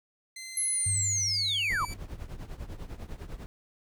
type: tone with pitch glide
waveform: 15% pulse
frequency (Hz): 2067 to 2307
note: C7 to D7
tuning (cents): -22 to -31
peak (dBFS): -33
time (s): 0.36-1.94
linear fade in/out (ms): 5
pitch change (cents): +191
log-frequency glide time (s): 1.08-1.75
type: linear sweep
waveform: sine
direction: down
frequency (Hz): 11175 to 932.3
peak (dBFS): -26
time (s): 0.57-1.85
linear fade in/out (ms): 2
type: tone with exponential decay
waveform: sine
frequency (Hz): 98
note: G2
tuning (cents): 0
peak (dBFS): -28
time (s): 0.86-3.03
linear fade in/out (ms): 5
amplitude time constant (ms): 470
type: noise with tremolo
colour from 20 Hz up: brown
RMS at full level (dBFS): -36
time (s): 1.7-3.46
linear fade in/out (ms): 0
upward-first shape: triangle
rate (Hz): 10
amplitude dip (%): 85
effects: none